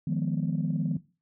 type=chord; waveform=sine; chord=F half-diminished seventh; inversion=third; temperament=equal; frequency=155.56 / 174.61 / 207.7 / 246.9 Hz; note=Eb3 / F3 / Ab3 / Cb4; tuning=0 / 0 / 0 / 0 cents; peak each=-28 / -29 / -33 / -33 dBFS; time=0.07-0.97 s; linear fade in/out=5 ms; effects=noise-tail reverb RT60 0.3 s tail -17 dB re dry + tanh soft clip ceiling -18 dBFS